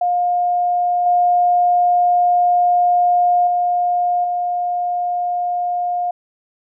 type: tone with level steps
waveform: sine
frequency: 710 Hz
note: F5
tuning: 28 cents sharp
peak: -14 / -11 / -14 / -17 dBFS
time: 0.01-6.11 s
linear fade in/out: 5 ms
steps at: 1.06 / 3.47 / 4.24 s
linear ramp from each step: 2 ms
effects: none